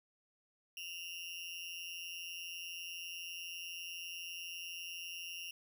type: tone with amplitude modulation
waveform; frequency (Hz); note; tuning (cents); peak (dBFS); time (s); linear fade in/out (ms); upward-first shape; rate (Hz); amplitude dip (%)
35% pulse; 2800; F7; +4; -38; 0.77-5.51; 2; sine; 172; 80
effects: none